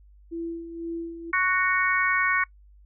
sine tone with tremolo, 334.4 Hz, E4, 25 cents sharp, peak -28 dBFS, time 0.31-1.32 s, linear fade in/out 20 ms, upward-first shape sine, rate 2 Hz, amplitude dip 60%
harmonic tone, 370 Hz, F#4, in tune, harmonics 3 / 4 / 5 / 6, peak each -26 / -26 / -26 / -26 dBFS, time 1.33-2.44 s, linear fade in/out 5 ms
effects noise-tail reverb RT60 0.1 s tail -24 dB re dry + added 50 Hz sine -50 dBFS peak until 2.85 s

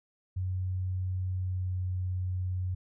sine tone with pitch glide, 92.5 to 91.75 Hz, F#2 to F#2, 0 to -14 cents, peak -29 dBFS, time 0.36-2.75 s, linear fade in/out 10 ms, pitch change -14 cents, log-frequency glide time 1.34-1.76 s, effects none

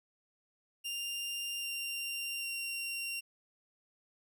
sawtooth tone with pitch steps, 2794 / 2776 / 2759 Hz, F7 / F7 / F7, 0 / -11 / -22 cents, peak -33 dBFS, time 0.84-3.21 s, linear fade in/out 20 ms, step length 790 ms, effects none

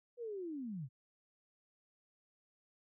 sine linear sweep, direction down, 493.9 to 117 Hz, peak -40 dBFS, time 0.17-0.89 s, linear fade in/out 50 ms, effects none

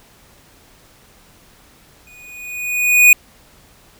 square tone with exponential growth, 2475 Hz, D#7, 10 cents flat, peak -4 dBFS, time 2.07-3.13 s, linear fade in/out 2 ms, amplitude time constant 230 ms, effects pink hiss -49 dBFS RMS until 3.99 s

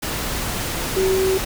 sine tone in noise, 379.6 Hz, F#4, 44 cents sharp, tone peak -16 dBFS, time 0.96-1.38 s, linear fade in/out 10 ms, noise pink, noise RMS -25 dBFS, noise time 0.02-1.45 s, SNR +6 dB, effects none

